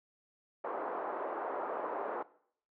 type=band-pass noise; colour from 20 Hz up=pink; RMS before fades=-38 dBFS; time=0.64-2.23 s; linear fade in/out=5 ms; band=410 to 1200 Hz; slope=24 dB/octave; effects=noise-tail reverb RT60 0.6 s tail -19 dB re dry